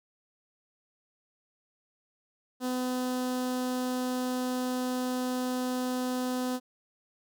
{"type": "tone with notch filter", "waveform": "sawtooth", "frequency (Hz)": 252.5, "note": "B3", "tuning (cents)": 39, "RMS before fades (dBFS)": -31, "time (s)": [2.6, 6.6], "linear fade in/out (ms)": 50, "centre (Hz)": 2200, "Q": 1.3, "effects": []}